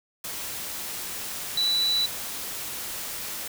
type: tone in noise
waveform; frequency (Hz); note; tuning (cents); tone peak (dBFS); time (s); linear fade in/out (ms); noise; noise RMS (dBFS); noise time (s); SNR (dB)
sine; 3957; B7; +3; -21; 1.57-2.06; 5; white; -34; 0.24-3.48; +10
effects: none